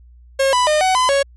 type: tone with pitch steps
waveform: 45% pulse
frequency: 541 / 993 / 609 / 750 / 1014 / 555 Hz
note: C#5 / B5 / D#5 / F#5 / B5 / C#5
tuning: -42 / +9 / -37 / +23 / +45 / +2 cents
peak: -13 dBFS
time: 0.39-1.23 s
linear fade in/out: 10 ms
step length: 140 ms
effects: added 60 Hz sine -42 dBFS peak until 1.36 s + resampled to 24000 Hz